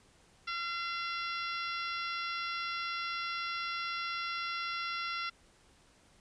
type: harmonic tone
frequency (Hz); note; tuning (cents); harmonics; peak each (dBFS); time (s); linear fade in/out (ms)
684; F5; -36; 2 / 3 / 4 / 5 / 6 / 7 / 8; -37 / -41 / -43 / -45 / -47 / -48 / -49; 0.47-5.3; 10
effects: pink hiss -64 dBFS RMS until 6.2 s + resampled to 22050 Hz